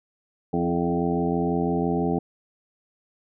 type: harmonic tone with a mistuned harmonic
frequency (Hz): 86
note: F2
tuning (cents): -26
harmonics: 1 / 2 / 3 / 4 / 5 / 7 / 8 / 9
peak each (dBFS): -37 / -26 / -27 / -29 / -28 / -38 / -35 / -31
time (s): 0.53-2.19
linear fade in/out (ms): 5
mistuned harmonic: 4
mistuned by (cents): -19
effects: none